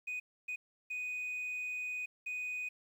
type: tone bursts at uneven times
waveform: sine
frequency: 2489 Hz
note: D#7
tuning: in tune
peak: -34 dBFS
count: 4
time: 0.07-0.2 / 0.48-0.56 / 0.9-2.06 / 2.26-2.69 s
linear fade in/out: 10 ms
effects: tanh soft clip ceiling -35 dBFS + 11-bit